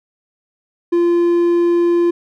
triangle tone, 345 Hz, F4, 21 cents flat, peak -9 dBFS, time 0.92-2.11 s, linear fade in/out 10 ms, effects none

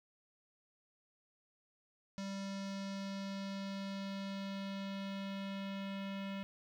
square tone with low-pass filter sweep, 196 Hz, G3, in tune, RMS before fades -42 dBFS, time 2.18-6.43 s, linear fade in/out 0 ms, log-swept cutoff 5600 to 3000 Hz, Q 2.1, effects 11-bit

